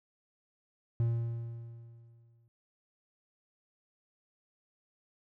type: tone with exponential decay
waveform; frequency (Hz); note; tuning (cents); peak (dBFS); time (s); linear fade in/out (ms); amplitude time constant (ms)
triangle; 116.54; A#2; 0; -23; 1-2.48; 0; 320
effects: none